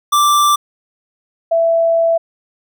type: tone pair in turn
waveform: square / sine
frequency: 1174.7 / 664.2 Hz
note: D6 / E5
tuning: 0 / +13 cents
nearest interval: minor seventh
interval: 987 cents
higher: first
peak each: -10 dBFS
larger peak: neither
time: 0.12-0.56 / 1.51-2.18 s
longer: second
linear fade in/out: 10 ms
effects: none